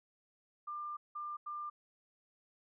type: tone bursts at uneven times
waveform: sine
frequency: 1195 Hz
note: D6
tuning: 30 cents sharp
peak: -39 dBFS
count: 3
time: 0.67-0.97 / 1.15-1.37 / 1.46-1.7 s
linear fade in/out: 10 ms
effects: none